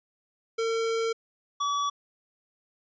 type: tone pair in turn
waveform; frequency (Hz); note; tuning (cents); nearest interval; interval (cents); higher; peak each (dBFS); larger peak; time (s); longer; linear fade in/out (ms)
square; 453.6 / 1143; A#4 / D6; -47 / -47; octave + major third; 1600; second; -26; neither; 0.58-1.13 / 1.6-1.9; first; 10
effects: resampled to 16000 Hz